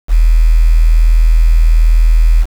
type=tone with quantisation; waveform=sine; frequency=40.59 Hz; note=E1; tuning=26 cents flat; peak=-4 dBFS; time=0.08-2.46 s; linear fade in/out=50 ms; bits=5; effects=none